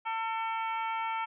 harmonic tone with a mistuned harmonic, 449.5 Hz, A4, 37 cents sharp, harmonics 2 / 3 / 4 / 5 / 6 / 7, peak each -32 / -37 / -48 / -40 / -47 / -49 dBFS, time 0.05-1.26 s, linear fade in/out 20 ms, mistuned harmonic 6, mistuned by -22 cents, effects none

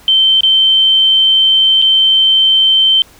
sine tone with dropouts, 3106 Hz, G7, 17 cents flat, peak -6 dBFS, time 0.08-3.02 s, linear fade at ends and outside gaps 1 ms, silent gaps 0.407-0.433 / 1.817-1.822 s, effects pink hiss -43 dBFS RMS until 3.19 s

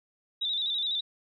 sine tone with vibrato, 3687 Hz, A#7, 20 cents flat, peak -27 dBFS, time 0.41-1.01 s, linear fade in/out 10 ms, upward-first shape square, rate 12 Hz, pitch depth 62 cents each way, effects none

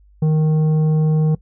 sine tone with tanh clipping, 155.56 Hz, D#3, in tune, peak -14 dBFS, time 0.22-1.35 s, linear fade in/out 5 ms, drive 8 dB, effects noise-tail reverb RT60 0.1 s tail -21 dB re dry + added 50 Hz sine -47 dBFS peak until 1.41 s

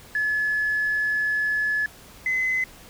sine tone pair in turn, 1712 / 2036 Hz, A6 / C7, -48 / -48 cents, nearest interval minor third, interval 300 cents, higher second, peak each -20 dBFS, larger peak neither, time 0.15-1.86 / 2.26-2.64 s, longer first, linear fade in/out 2 ms, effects tanh soft clip ceiling -16 dBFS + pink hiss -47 dBFS RMS until 2.89 s

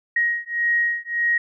sine beating tone pair, 1884 / 1885.7 Hz, A#6 / A#6, +18 / +19 cents, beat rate 1.7 Hz, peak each -22 dBFS, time 0.16-1.38 s, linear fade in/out 5 ms, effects none

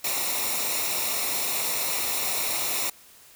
white noise with comb filter, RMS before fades -27 dBFS, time 0.04-2.9 s, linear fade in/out 5 ms, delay 0.63 ms, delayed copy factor -0.65, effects white hiss -52 dBFS RMS until 3.35 s

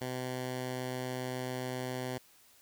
10% pulse tone, 127.3 Hz, C3, 47 cents flat, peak -27 dBFS, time 0.01-2.18 s, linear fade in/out 5 ms, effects white hiss -62 dBFS RMS until 2.61 s

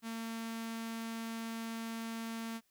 sawtooth tone with notch filter, 227 Hz, A#3, 46 cents flat, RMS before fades -41 dBFS, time 0.02-2.61 s, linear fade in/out 50 ms, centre 520 Hz, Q 1.2, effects white hiss -75 dBFS RMS until 2.7 s

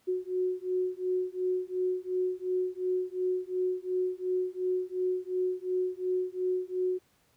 sine beating tone pair, 365.8 / 368.6 Hz, F#4 / F#4, -20 / -7 cents, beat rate 2.8 Hz, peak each -31 dBFS, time 0.07-6.99 s, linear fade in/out 20 ms, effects pink hiss -68 dBFS RMS until 7.36 s + high-pass 60 Hz 12 dB/octave

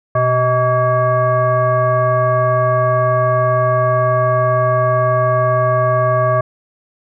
sine tone with frequency modulation, 630 Hz, D#5, 21 cents sharp, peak -11 dBFS, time 0.15-6.41 s, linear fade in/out 5 ms, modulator 507 Hz, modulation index 1.2, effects none

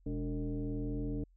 sine tone with frequency modulation, 123.47 Hz, B2, in tune, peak -33 dBFS, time 0.06-1.24 s, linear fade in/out 5 ms, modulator 165 Hz, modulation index 1.6, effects added 43 Hz sine -61 dBFS peak until 1.36 s

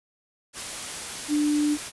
sine tone in noise, 296.4 Hz, D4, 16 cents sharp, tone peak -20 dBFS, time 1.28-1.78 s, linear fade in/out 50 ms, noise white, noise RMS -34 dBFS, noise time 0.53-1.92 s, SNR +11 dB, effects resampled to 24000 Hz

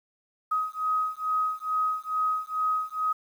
sine beating tone pair, 1260 / 1262.3 Hz, D#6 / D#6, +21 / +25 cents, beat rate 2.3 Hz, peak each -28 dBFS, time 0.51-3.13 s, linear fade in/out 10 ms, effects 9-bit

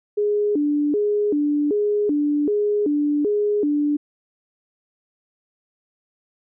sine tone with vibrato, 349.2 Hz, F4, in tune, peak -17 dBFS, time 0.17-3.97 s, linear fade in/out 10 ms, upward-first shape square, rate 1.3 Hz, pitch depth 300 cents each way, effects none

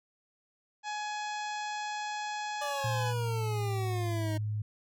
harmonic tone, 841 Hz, G#5, 22 cents sharp, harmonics 1 / 2 / 3 / 4 / 5 / 6 / 7 / 8 / 9, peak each -35 / -41 / -45 / -47 / -49 / -51 / -52 / -53 / -54 dBFS, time 0.83-3.14 s, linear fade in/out 50 ms
25% pulse exponential sweep, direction down, 591 to 310 Hz, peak -31 dBFS, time 2.61-4.38 s, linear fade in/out 10 ms
sine tone with pitch glide, 116.3 to 106.03 Hz, A#2 to G#2, -4 to +36 cents, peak -30 dBFS, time 2.84-4.62 s, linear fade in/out 5 ms, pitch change -160 cents, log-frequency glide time 3.18-4.12 s
effects none

